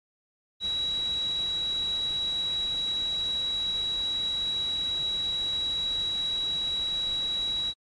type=tone in noise; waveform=sine; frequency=3883 Hz; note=B7; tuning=30 cents flat; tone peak=-26 dBFS; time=0.6-7.74 s; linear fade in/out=50 ms; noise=pink; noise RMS=-44 dBFS; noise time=0.6-7.74 s; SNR=+15 dB; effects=low-pass 11000 Hz 12 dB/octave + MP3 48 kbps